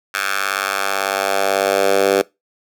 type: tone with high-pass filter sweep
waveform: 10% pulse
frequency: 98.1 Hz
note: G2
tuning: 2 cents sharp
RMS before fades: -18 dBFS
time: 0.14-2.22 s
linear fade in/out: 5 ms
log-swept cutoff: 1500 to 430 Hz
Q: 1.9
effects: noise-tail reverb RT60 0.2 s tail -21 dB re dry